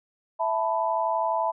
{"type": "chord", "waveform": "sine", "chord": "E suspended fourth", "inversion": "none", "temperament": "equal with one note detuned", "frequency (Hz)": [659.3, 880, 991.8], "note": ["E5", "A5", "B5"], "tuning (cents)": [0, 0, 7], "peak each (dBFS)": -27, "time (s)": [0.39, 1.52], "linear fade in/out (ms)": 20, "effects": []}